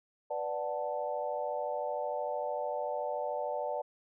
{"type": "chord", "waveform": "sine", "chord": "B minor seventh", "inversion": "none", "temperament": "equal", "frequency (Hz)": [493.9, 587.3, 740, 880], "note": ["B4", "D5", "F#5", "A5"], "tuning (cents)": [0, 0, 0, 0], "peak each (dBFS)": [-39, -35, -39, -39], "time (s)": [0.3, 3.82], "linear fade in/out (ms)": 10, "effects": []}